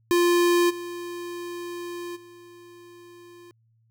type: tone with level steps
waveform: square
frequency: 348.5 Hz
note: F4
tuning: 4 cents flat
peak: -18 / -33 / -46 dBFS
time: 0.11-3.51 s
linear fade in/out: 0 ms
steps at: 0.69 / 2.15 s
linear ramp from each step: 20 ms
effects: added 113 Hz sine -61 dBFS peak until 3.9 s